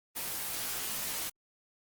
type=noise with comb filter; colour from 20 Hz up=white; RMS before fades=-36 dBFS; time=0.15-1.3 s; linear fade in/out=20 ms; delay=17 ms; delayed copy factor=-0.95; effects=Opus 24 kbps